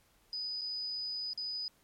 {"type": "tone with dropouts", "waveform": "sine", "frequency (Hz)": 4978, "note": "D#8", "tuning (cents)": 0, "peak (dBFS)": -35, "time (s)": [0.33, 1.68], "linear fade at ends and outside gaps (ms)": 1, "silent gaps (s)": [[0.611, 0.616], [1.333, 1.376]], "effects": ["pink hiss -68 dBFS RMS until 1.83 s", "MP3 64 kbps"]}